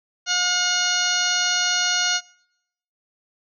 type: harmonic tone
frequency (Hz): 719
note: F#5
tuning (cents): -50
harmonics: 1 / 2 / 3 / 4 / 5 / 6 / 7 / 8 / 9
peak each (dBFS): -32 / -24 / -32 / -26 / -31 / -25 / -34 / -26 / -29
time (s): 0.26-2.21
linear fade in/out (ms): 50
effects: noise-tail reverb RT60 0.8 s tail -25 dB re dry